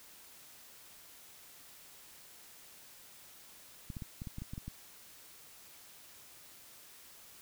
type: clicks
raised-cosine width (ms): 5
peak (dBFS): -29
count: 10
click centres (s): 3.902 / 3.968 / 4.022 / 4.219 / 4.272 / 4.384 / 4.42 / 4.535 / 4.579 / 4.68
effects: white hiss -56 dBFS RMS until 7.41 s